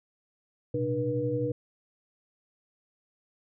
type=tone cluster; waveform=sine; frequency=118.1 / 129.6 / 300.6 / 481.8 Hz; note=A#2 / C3 / D4 / B4; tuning=+23 / -16 / +40 / -43 cents; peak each=-35 / -33 / -33 / -29 dBFS; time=0.74-1.52 s; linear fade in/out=5 ms; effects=none